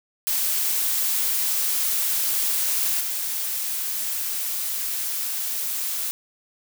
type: noise with level steps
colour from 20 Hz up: blue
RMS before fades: -23 / -27 dBFS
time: 0.27-6.11 s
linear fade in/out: 0 ms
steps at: 3 s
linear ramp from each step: 10 ms
effects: none